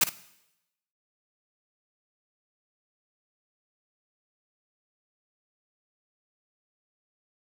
white noise with echo, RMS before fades -20 dBFS, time 0.01-0.04 s, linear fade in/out 5 ms, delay 55 ms, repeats 1, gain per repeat -12 dB, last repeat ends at 0.095 s, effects noise-tail reverb RT60 0.9 s tail -17 dB re dry + high-pass 100 Hz 12 dB/octave

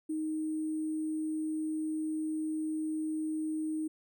sine tone with sample-and-hold, 311.9 Hz, D#4, 4 cents sharp, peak -31 dBFS, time 0.09-3.88 s, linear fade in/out 10 ms, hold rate 8820 Hz, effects none

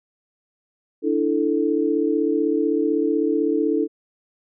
sine chord, D suspended second, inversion none, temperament equal, 293.7 / 329.6 / 440 Hz, D4 / E4 / A4, 0 / 0 / 0 cents, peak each -22 dBFS, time 1.02-3.88 s, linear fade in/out 50 ms, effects none

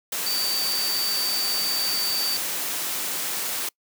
sine tone in noise, 4603 Hz, D8, 36 cents flat, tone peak -24 dBFS, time 0.26-2.37 s, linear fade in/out 5 ms, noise white, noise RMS -28 dBFS, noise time 0.12-3.69 s, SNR +1 dB, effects noise-tail reverb RT60 0.1 s tail -26 dB re dry + high-pass 200 Hz 12 dB/octave

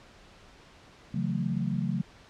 sine chord, F# minor seventh, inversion second, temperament just, 138.75 / 166.5 / 185 / 222 Hz, C#3 / E3 / F#3 / A3, +2 / +18 / 0 / +16 cents, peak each -32 / -34 / -31 / -33 dBFS, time 1.14-2.02 s, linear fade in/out 5 ms, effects pink hiss -54 dBFS RMS until 2.29 s + low-pass 5000 Hz 12 dB/octave

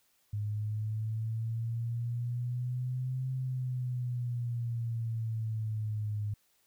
sine exponential two-way sweep, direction up then down, 103.83 to 130.5 to 103.83 Hz, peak -31 dBFS, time 0.33-6.34 s, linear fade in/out 5 ms, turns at 3.31 s, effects white hiss -71 dBFS RMS until 6.66 s

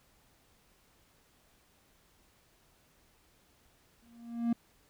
triangle tone with exponential growth, 234.2 Hz, A#3, 8 cents sharp, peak -22 dBFS, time 4.02-4.53 s, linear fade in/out 5 ms, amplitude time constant 110 ms, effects pink hiss -67 dBFS RMS until 4.89 s

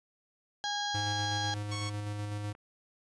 harmonic tone, 820 Hz, G#5, 22 cents flat, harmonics 1 / 2 / 4 / 5 / 6 / 7 / 8, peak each -35 / -38 / -38 / -40 / -44 / -46 / -46 dBFS, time 0.64-1.54 s, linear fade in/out 0 ms
square tone with tremolo, 103.83 Hz, G#2, in tune, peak -34 dBFS, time 0.94-2.53 s, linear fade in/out 10 ms, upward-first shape square, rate 8 Hz, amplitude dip 25%
10% pulse tone, 1105 Hz, C#6, 6 cents flat, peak -29 dBFS, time 1.71-1.9 s, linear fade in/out 10 ms
click, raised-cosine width 0.5 ms, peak -38 dBFS, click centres 2.551 s
effects resampled to 24000 Hz + 11-bit

